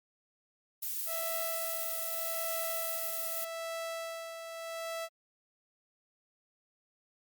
violet noise, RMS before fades -36 dBFS, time 0.82-3.45 s, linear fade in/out 10 ms
sawtooth tone with tremolo, 659.3 Hz, E5, in tune, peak -32 dBFS, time 1.06-5.09 s, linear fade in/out 50 ms, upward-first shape sine, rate 0.82 Hz, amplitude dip 50%
effects Opus 48 kbps

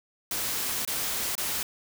white noise with dropouts, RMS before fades -30 dBFS, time 0.31-1.63 s, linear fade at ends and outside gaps 2 ms, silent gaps 0.851-0.875 / 1.353-1.379 s, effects none

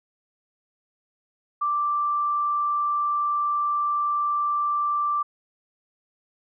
sine tone, 1174.7 Hz, D6, in tune, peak -21 dBFS, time 1.61-5.23 s, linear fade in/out 10 ms, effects none

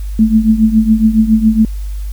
sine tone with tremolo, 220 Hz, A3, in tune, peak -3 dBFS, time 0.19-1.65 s, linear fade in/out 2 ms, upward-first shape triangle, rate 7.2 Hz, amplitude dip 85%, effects added 50 Hz sine -18 dBFS peak until 2.12 s + white hiss -43 dBFS RMS until 2.12 s

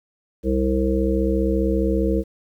harmonic tone with a mistuned harmonic, 65.41 Hz, C2, in tune, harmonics 1 / 3 / 5 / 7 / 8, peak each -22 / -24 / -23 / -24 / -28 dBFS, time 0.43-2.24 s, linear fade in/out 50 ms, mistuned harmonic 8, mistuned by +31 cents, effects 9-bit

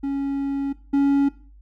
triangle tone pair in turn, 277.2 / 279.5 Hz, C#4 / C#4, 0 / +14 cents, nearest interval unison, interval 14 cents, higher second, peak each -20 / -13 dBFS, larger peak second, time 0.03-0.73 / 0.93-1.29 s, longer first, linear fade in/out 10 ms, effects noise-tail reverb RT60 0.4 s tail -17 dB re dry + added 50 Hz sine -45 dBFS peak until 1.61 s

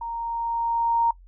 sine tone with level ramp, 929 Hz, A#5, 6 cents flat, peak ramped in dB -29 to -17 dBFS, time 0.01-1.11 s, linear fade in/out 5 ms, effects noise-tail reverb RT60 0.1 s tail -21 dB re dry + added 44 Hz sine -46 dBFS peak until 1.27 s

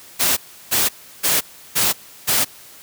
white noise bursts, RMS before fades -17 dBFS, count 5, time 0.19-2.45 s, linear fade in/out 20 ms, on 180 ms, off 340 ms, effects white hiss -43 dBFS RMS until 2.82 s + high-pass 60 Hz 12 dB/octave

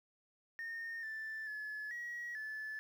sine tone with pitch steps, 1832 / 1763 / 1713 / 1910 / 1736 Hz, A#6 / A6 / A6 / A#6 / A6, -31 / +3 / -47 / +42 / -24 cents, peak -39 dBFS, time 0.59-2.79 s, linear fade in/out 0 ms, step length 440 ms, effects tanh soft clip ceiling -38 dBFS + 11-bit

